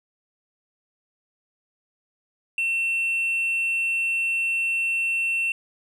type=tone with tanh clipping; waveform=triangle; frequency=2700 Hz; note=E7; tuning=41 cents sharp; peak=-22 dBFS; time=2.58-5.52 s; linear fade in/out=2 ms; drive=7 dB; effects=none